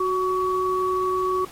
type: tone pair together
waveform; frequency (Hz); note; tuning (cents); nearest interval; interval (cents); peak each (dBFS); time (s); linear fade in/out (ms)
sine; 370 / 1128.1; F#4 / C#6; 0 / +30; octave + perfect fifth; 1930; -23; 0-1.45; 5
effects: pink hiss -45 dBFS RMS until 1.51 s + AAC 48 kbps